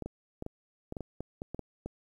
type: clicks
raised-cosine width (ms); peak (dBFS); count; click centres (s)
2; -24; 12; 0.023 / 0.06 / 0.424 / 0.464 / 0.924 / 0.968 / 1.007 / 1.206 / 1.419 / 1.546 / 1.593 / 1.86
effects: 10-bit